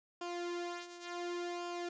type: tone with flanger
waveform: sawtooth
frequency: 349.2 Hz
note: F4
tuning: in tune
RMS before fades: -41 dBFS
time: 0.21-1.89 s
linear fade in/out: 5 ms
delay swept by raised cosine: 0.5 to 2.9 ms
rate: 0.69 Hz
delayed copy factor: -0.65
effects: resampled to 16000 Hz + 12-bit